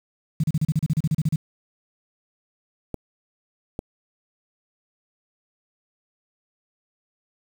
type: tone bursts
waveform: sine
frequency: 155.56 Hz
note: D#3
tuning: in tune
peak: -17 dBFS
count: 14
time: 0.4-1.36 s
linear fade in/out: 5 ms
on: 37 ms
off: 34 ms
type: clicks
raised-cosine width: 2 ms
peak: -15 dBFS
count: 2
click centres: 2.943 / 3.791 s
effects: 7-bit